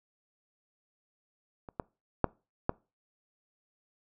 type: clicks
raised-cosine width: 1 ms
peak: -30 / -18 / -9 / -12 dBFS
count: 4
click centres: 1.688 / 1.798 / 2.243 / 2.694 s
effects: noise-tail reverb RT60 0.3 s tail -24 dB re dry